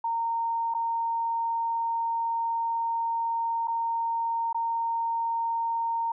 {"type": "tone with dropouts", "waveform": "sine", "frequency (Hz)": 921, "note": "A#5", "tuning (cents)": -21, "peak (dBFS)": -25, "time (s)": [0.04, 6.12], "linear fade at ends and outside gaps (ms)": 5, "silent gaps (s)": [[0.74, 0.747], [3.674, 3.68], [4.529, 4.545]], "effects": []}